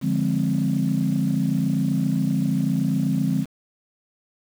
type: chord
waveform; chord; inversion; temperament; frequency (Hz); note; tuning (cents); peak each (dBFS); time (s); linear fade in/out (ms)
sine; D half-diminished seventh; none; equal; 146.83 / 174.61 / 207.7 / 261.6; D3 / F3 / Ab3 / C4; 0 / 0 / 0 / 0; -24; 0.01-3.46; 50
effects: tanh soft clip ceiling -11 dBFS + 7-bit